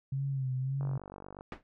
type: tone with vibrato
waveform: sine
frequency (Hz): 133.4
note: C3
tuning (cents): +34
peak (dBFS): -30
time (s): 0.12-0.98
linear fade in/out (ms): 5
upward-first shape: sine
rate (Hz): 1.8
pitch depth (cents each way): 65
type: click train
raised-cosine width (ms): 1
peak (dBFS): -31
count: 30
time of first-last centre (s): 0.81-1.409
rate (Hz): 48.4
type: noise with exponential decay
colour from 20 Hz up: pink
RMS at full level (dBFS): -34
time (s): 1.52-1.63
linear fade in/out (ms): 1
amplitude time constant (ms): 23
effects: low-pass 2000 Hz 12 dB/octave